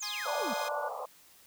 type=exponential sweep; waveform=sine; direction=down; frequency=7459 to 196 Hz; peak=-36 dBFS; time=0-0.54 s; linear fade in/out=10 ms
type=chord; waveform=10% pulse; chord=Ab major; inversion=none; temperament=equal with one note detuned; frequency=830.6 / 1046.5 / 1236.6 Hz; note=Ab5 / C6 / Eb6; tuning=0 / 0 / -11 cents; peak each=-34 dBFS; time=0.02-0.69 s; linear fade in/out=10 ms
type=band-pass noise; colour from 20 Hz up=pink; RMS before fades=-39 dBFS; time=0.25-1.06 s; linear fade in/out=10 ms; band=480 to 1200 Hz; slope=96 dB/octave
type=harmonic tone; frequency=292.9 Hz; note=D4; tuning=5 cents flat; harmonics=2 / 3 / 4 / 5; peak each=-36 / -37 / -41 / -41 dBFS; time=0.27-0.89 s; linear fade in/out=5 ms
effects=white hiss -59 dBFS RMS until 1.46 s